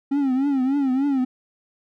triangle tone with vibrato, 270.3 Hz, C#4, 44 cents flat, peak -16 dBFS, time 0.11-1.25 s, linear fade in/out 10 ms, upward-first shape triangle, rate 3.4 Hz, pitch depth 130 cents each way, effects none

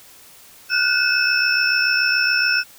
sine tone cluster, 1444 / 1511 / 2595 / 5360 Hz, F#6 / F#6 / E7 / E8, -43 / +36 / -28 / +28 cents, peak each -21 dBFS, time 0.69-2.64 s, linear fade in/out 50 ms, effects white hiss -46 dBFS RMS until 2.78 s

